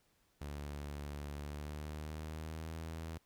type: tone with pitch glide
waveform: sawtooth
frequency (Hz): 72.6 to 81.02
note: D2 to E2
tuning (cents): -19 to -29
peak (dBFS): -38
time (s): 0.41-3.18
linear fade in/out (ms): 5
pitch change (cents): +190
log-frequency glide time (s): 1.37-2.77
effects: pink hiss -74 dBFS RMS until 3.25 s